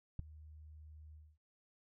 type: tone with ADSR envelope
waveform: sine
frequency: 76.8 Hz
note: D#2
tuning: 22 cents flat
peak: -28 dBFS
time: 0.19-1.38 s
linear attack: 3 ms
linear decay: 6 ms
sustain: -24 dB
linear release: 240 ms
effects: tanh soft clip ceiling -27 dBFS